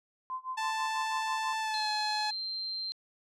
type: tone with tremolo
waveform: sine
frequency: 1033 Hz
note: C6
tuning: 22 cents flat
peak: -32 dBFS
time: 0.3-1.53 s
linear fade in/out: 0 ms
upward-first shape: sine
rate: 6.1 Hz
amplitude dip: 95%
type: tone with pitch glide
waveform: sawtooth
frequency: 881 to 850 Hz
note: A5 to G#5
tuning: +2 to +40 cents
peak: -27 dBFS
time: 0.57-2.31 s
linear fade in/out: 10 ms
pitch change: -62 cents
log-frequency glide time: 1.6-1.9 s
type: tone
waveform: sine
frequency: 4146 Hz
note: C8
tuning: 17 cents flat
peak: -33 dBFS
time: 1.74-2.92 s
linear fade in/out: 0 ms
effects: low-pass 7000 Hz 12 dB/octave